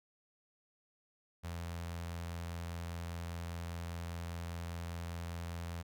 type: tone with notch filter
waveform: sawtooth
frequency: 85 Hz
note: F2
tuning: 46 cents flat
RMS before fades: -42 dBFS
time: 1.43-5.83 s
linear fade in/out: 20 ms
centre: 320 Hz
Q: 1.2
effects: none